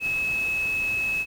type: tone in noise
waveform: sine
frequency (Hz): 2581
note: E7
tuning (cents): -37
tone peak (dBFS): -23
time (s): 0-1.26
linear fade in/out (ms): 50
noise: pink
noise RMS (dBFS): -40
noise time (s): 0-1.26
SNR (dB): +14
effects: none